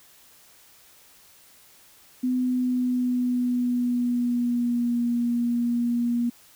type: tone with pitch glide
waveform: sine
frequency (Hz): 252.5 to 238.5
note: B3 to A#3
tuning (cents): +39 to +40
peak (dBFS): -21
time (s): 2.23-6.3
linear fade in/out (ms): 10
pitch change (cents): -99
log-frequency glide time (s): 2.35-5.02
effects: white hiss -54 dBFS RMS until 6.55 s